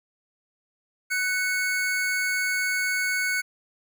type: tone pair together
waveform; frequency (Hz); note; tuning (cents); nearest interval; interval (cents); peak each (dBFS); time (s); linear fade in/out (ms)
square; 1496 / 2204; F#6 / C#7; +19 / -11; perfect fifth; 670; -27 / -27; 1.1-3.42; 20
effects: none